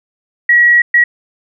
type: tone bursts at uneven times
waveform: sine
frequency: 1916 Hz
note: A#6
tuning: 47 cents sharp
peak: -5 dBFS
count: 2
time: 0.49-0.82 / 0.94-1.04 s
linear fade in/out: 5 ms
effects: none